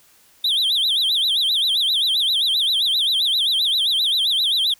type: tone with vibrato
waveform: triangle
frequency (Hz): 3520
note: A7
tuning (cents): 0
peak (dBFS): -15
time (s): 0.44-4.74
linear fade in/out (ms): 5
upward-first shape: sine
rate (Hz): 7.6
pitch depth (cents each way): 220
effects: white hiss -54 dBFS RMS until 4.79 s